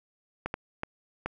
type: clicks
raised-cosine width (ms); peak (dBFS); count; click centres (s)
0.5; -16; 4; 0.46 / 0.541 / 0.834 / 1.26
effects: none